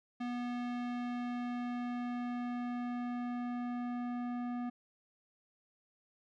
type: tone with low-pass filter sweep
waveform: square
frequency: 243.6 Hz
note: B3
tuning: 24 cents flat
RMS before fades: -38 dBFS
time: 0.2-4.7 s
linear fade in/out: 10 ms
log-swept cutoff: 3100 to 1300 Hz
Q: 0.74
effects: none